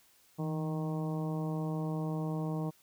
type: harmonic tone with a mistuned harmonic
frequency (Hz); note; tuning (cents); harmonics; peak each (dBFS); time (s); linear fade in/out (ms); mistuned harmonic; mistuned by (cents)
155.56; D#3; 0; 1 / 2 / 3 / 4 / 5 / 6 / 7; -33 / -39 / -43 / -45 / -47 / -49 / -50; 0.38-2.71; 20; 1; +57
effects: white hiss -65 dBFS RMS until 2.82 s